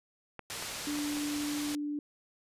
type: clicks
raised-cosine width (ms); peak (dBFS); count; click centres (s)
0.5; -26; 5; 0.393 / 0.625 / 0.954 / 0.989 / 1.168
type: low-pass noise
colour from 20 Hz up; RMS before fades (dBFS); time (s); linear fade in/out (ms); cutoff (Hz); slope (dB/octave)
white; -40; 0.5-1.75; 0; 7900; 12
type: tone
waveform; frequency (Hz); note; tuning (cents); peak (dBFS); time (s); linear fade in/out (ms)
sine; 293.7; D4; 0; -32; 0.87-1.99; 2
effects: resampled to 32000 Hz